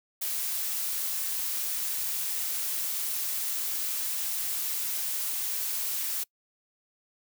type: noise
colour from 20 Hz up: blue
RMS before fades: -31 dBFS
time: 0.21-6.24 s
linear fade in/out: 10 ms
effects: noise-tail reverb RT60 0.1 s tail -25 dB re dry